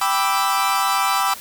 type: chord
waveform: 40% pulse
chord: E minor seventh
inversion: first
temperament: equal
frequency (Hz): 784 / 987.8 / 1174.7 / 1318.5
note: G5 / B5 / D6 / E6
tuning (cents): 0 / 0 / 0 / 0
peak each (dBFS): -22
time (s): 0.01-1.34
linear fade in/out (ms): 5
effects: white hiss -37 dBFS RMS until 1.4 s

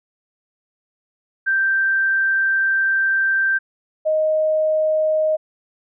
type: tone pair in turn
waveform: sine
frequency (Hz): 1568 / 623.5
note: G6 / D#5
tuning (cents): 0 / +3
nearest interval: octave + major third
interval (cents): 1597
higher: first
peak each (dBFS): -15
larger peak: neither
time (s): 1.46-3.59 / 4.05-5.37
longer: first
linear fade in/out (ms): 20
effects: none

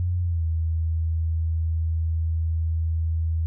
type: tone with pitch glide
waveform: sine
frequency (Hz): 88.5 to 81.15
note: F2 to E2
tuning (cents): +23 to -27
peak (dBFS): -21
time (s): 0-3.46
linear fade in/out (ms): 0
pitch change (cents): -150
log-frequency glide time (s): 0.21-0.44
effects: none

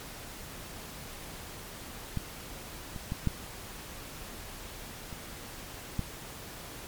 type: clicks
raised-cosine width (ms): 5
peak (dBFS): -18 / -26 / -20 / -14 / -28 / -17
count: 6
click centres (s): 2.173 / 2.962 / 3.121 / 3.273 / 5.128 / 5.993
effects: pink hiss -44 dBFS RMS until 6.87 s + MP3 96 kbps

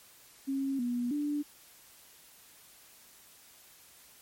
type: tone with pitch steps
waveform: sine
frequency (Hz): 271.9 / 242.4 / 292.9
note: C#4 / B3 / D4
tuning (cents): -33 / -32 / -5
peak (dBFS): -29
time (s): 0.47-1.43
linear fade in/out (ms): 20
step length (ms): 320
effects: white hiss -57 dBFS RMS until 4.21 s + MP3 64 kbps

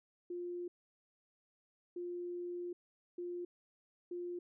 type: tone bursts at uneven times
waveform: sine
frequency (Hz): 351.9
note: F4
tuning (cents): +13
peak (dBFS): -39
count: 4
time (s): 0.3-0.68 / 1.96-2.73 / 3.18-3.45 / 4.11-4.39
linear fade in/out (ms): 5
effects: none

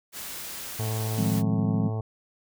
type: noise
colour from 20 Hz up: white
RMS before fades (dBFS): -37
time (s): 0.12-1.43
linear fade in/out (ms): 50
type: harmonic tone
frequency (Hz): 110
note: A2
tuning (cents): 0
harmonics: 1 / 2 / 3 / 4 / 5 / 6 / 7 / 8 / 9 / 10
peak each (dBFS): -27 / -40 / -46 / -38 / -46 / -43 / -44 / -46 / -53 / -49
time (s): 0.79-2.01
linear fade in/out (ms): 5
type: chord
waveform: sine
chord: F minor seventh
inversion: third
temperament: equal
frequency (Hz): 155.56 / 174.61 / 207.7 / 261.6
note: Eb3 / F3 / Ab3 / C4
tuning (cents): 0 / 0 / 0 / 0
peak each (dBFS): -30 / -28 / -27 / -31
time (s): 1.17-1.9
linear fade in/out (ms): 20
effects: none

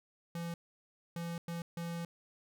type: tone bursts at uneven times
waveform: square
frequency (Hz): 169.5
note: E3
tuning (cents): +49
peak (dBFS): -38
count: 4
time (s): 0.35-0.54 / 1.16-1.38 / 1.48-1.62 / 1.77-2.05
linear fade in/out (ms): 2
effects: none

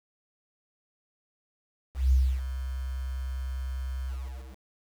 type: tone with ADSR envelope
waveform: sine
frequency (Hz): 65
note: C2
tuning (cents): -11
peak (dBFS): -17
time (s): 1.94-4.61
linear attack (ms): 180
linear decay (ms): 280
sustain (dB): -13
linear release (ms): 530
effects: 8-bit

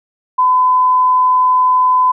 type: tone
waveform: sine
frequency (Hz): 1011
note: B5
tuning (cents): +40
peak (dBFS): -8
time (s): 0.38-2.12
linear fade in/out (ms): 10
effects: none

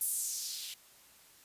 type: noise with band-pass filter sweep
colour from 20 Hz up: violet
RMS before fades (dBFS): -37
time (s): 0.01-0.74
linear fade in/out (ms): 2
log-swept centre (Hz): 11000 to 3000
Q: 2.3
effects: white hiss -60 dBFS RMS until 1.44 s + resampled to 32000 Hz

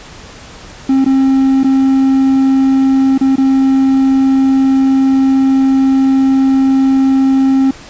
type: tone with dropouts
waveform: triangle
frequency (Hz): 267.4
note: C4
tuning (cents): +38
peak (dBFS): -5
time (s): 0.89-7.71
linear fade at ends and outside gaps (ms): 5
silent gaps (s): 1.046-1.06 / 1.634-1.643 / 3.179-3.21 / 3.358-3.38
effects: pink hiss -34 dBFS RMS until 7.89 s + resampled to 16000 Hz

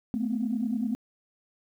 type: tone cluster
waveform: sine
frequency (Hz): 217.1 / 247.5 / 257.5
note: A3 / B3 / C4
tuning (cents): -23 / +4 / -28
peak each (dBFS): -28 / -30 / -33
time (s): 0.14-0.95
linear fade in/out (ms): 0
effects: tanh soft clip ceiling -18 dBFS + 10-bit

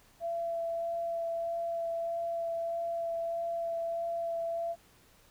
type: tone with vibrato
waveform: sine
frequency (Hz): 673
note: E5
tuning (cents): +36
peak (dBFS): -31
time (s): 0.2-4.76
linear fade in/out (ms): 50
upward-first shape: sine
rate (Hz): 1.6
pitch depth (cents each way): 10
effects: pink hiss -62 dBFS RMS until 5.3 s

